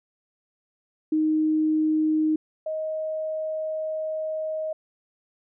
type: tone pair in turn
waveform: sine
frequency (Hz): 311.1 / 627.6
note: D#4 / D#5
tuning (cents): 0 / +15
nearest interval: octave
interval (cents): 1215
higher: second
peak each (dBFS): -19 / -26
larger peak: first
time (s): 1.12-2.36 / 2.66-4.73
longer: second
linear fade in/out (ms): 5
effects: none